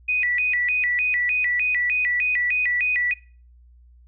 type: tone with vibrato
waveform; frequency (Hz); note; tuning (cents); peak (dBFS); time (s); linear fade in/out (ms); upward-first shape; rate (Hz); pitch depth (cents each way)
sine; 2208; C#7; -7; -19; 0.08-3.14; 10; square; 3.3; 210
effects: noise-tail reverb RT60 0.4 s tail -22 dB re dry + added 60 Hz sine -48 dBFS peak until 4.07 s